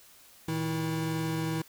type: tone cluster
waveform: square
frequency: 115.5 / 159.1 / 324.5 Hz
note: A#2 / D#3 / E4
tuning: -16 / +39 / -27 cents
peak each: -40 / -32 / -34 dBFS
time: 0.48-1.62 s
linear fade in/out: 5 ms
effects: white hiss -56 dBFS RMS until 1.68 s